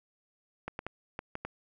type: clicks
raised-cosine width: 0.5 ms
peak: -21 dBFS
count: 6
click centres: 0.68 / 0.791 / 0.866 / 1.191 / 1.354 / 1.45 s
effects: none